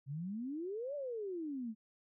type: exponential two-way sweep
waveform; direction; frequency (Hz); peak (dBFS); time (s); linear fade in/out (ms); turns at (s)
sine; up then down; 130.81 to 594 to 210.7; -38; 0.06-1.75; 50; 0.95
effects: none